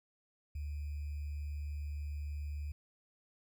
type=tone with sample-and-hold; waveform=sine; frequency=73.42 Hz; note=D2; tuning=in tune; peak=-37 dBFS; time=0.55-2.72 s; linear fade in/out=5 ms; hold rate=2450 Hz; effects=none